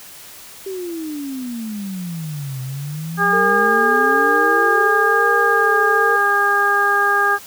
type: exponential two-way sweep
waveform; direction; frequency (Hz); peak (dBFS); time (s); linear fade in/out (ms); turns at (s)
sine; down then up; 392 to 128.2 to 392; -24; 0.66-4.89; 5; 2.61
type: harmonic tone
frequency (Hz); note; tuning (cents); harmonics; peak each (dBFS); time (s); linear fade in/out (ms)
405.2; G#4; -43; 1 / 2 / 3 / 4; -23 / -21 / -18 / -16; 3.17-7.39; 50
type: tone with vibrato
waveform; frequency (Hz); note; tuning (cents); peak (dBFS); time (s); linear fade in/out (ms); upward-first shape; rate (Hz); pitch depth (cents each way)
sine; 451; A4; +43; -19; 3.32-6.17; 20; sine; 1.1; 55
effects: white hiss -39 dBFS RMS until 7.46 s